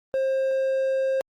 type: tone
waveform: triangle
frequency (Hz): 532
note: C5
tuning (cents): +29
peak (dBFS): -19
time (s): 0.14-1.21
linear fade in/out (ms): 0
effects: Opus 24 kbps